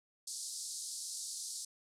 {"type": "band-pass noise", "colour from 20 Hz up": "white", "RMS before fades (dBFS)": -43, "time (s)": [0.27, 1.65], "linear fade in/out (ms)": 5, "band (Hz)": [4200, 10000], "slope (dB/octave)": 48, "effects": []}